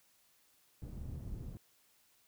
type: low-pass noise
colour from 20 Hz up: white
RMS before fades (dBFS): -44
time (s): 0.82-1.57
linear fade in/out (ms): 0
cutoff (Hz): 110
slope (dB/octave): 12
effects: white hiss -70 dBFS RMS until 2.27 s